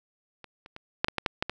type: clicks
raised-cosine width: 0.3 ms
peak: -27 / -30 / -25 / -6 / -11 / -11 / -8 / -10 / -15 dBFS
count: 9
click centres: 0.443 / 0.661 / 0.764 / 1.045 / 1.084 / 1.183 / 1.262 / 1.425 / 1.496 s
effects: none